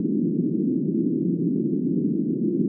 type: band-pass noise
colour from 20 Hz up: white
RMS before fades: -23 dBFS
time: 0-2.68 s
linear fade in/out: 2 ms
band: 160 to 340 Hz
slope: 48 dB/octave
effects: none